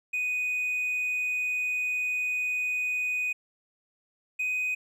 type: tone pair in turn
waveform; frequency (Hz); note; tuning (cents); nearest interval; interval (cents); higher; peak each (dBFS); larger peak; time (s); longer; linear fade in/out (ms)
triangle; 2489 / 2501; D#7 / D#7; 0 / +8; unison; 8; second; -24; neither; 0.13-3.33 / 4.39-4.75; first; 10
effects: tanh soft clip ceiling -20 dBFS